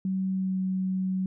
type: tone with pitch glide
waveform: sine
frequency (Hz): 189.5 to 187.65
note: F#3 to F#3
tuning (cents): +42 to +25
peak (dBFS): -25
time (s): 0.05-1.26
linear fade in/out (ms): 2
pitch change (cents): -17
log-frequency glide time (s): 0.33-0.6
effects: none